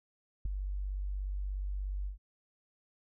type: tone with ADSR envelope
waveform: sine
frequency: 48.41 Hz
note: G1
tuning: 21 cents flat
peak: -26 dBFS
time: 0.45-2.18 s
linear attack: 6 ms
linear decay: 5 ms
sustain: -7 dB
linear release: 120 ms
effects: none